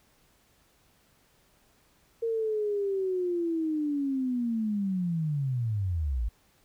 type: linear sweep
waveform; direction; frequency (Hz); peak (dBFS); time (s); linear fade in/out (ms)
sine; down; 462.1 to 51; -26; 2.22-6.29; 10
effects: pink hiss -65 dBFS RMS until 6.64 s